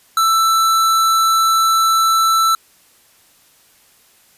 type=tone; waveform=square; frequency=1327 Hz; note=E6; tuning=11 cents sharp; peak=-12 dBFS; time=0.17-2.55 s; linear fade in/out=2 ms; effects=white hiss -52 dBFS RMS until 4.37 s + resampled to 32000 Hz